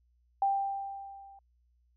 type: tone with level ramp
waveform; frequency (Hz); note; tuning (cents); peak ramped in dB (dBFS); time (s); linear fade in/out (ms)
sine; 789; G5; +11; -23 to -51; 0.42-1.39; 2
effects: added 60 Hz sine -66 dBFS peak until 1.96 s